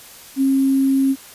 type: tone with sample-and-hold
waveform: sine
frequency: 270 Hz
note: C#4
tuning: 45 cents flat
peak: -13 dBFS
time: 0.36-1.16 s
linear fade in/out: 50 ms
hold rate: 11025 Hz
effects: white hiss -41 dBFS RMS until 1.34 s + resampled to 32000 Hz